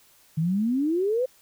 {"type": "exponential sweep", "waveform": "sine", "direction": "up", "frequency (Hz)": [152.1, 528], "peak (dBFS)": -21, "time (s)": [0.37, 1.26], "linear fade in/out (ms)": 10, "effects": ["white hiss -58 dBFS RMS until 1.41 s"]}